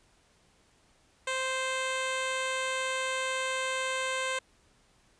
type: tone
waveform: 10% pulse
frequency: 522 Hz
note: C5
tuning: 4 cents flat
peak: -21 dBFS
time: 1.27-4.39 s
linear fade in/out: 5 ms
effects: pink hiss -65 dBFS RMS until 5.19 s + resampled to 22050 Hz